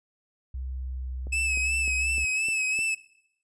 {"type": "tone with pitch glide", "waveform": "sine", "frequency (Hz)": [64.5, 63.69], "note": ["C2", "C2"], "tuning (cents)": [-24, -46], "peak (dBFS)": -31, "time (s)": [0.54, 2.25], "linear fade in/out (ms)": 5, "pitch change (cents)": -22, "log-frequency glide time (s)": [0.75, 1.14]}
{"type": "click train", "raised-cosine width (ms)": 2, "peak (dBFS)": -30, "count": 6, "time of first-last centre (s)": [1.27, 2.79], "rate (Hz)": 3.29}
{"type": "tone with vibrato", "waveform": "45% pulse", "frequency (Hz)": 2593, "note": "E7", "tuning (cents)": -29, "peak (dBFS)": -24, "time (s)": [1.32, 2.95], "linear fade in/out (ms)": 10, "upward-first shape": "sine", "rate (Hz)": 2.8, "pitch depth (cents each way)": 44}
{"effects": ["noise-tail reverb RT60 0.8 s tail -20 dB re dry", "resampled to 24000 Hz"]}